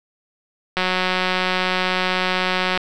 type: click train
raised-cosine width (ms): 0.3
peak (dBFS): -4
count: 370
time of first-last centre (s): 0.77-2.775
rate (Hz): 184
effects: none